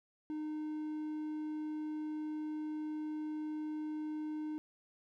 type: tone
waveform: triangle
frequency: 306.4 Hz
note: D#4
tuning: 27 cents flat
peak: -35 dBFS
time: 0.3-4.58 s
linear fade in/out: 0 ms
effects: none